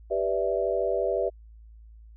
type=chord; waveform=sine; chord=E minor seventh; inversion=first; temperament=equal; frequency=392 / 493.9 / 587.3 / 659.3 Hz; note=G4 / B4 / D5 / E5; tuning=0 / 0 / 0 / 0 cents; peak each=-29 dBFS; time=0.1-1.3 s; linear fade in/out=20 ms; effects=added 55 Hz sine -46 dBFS peak until 2.16 s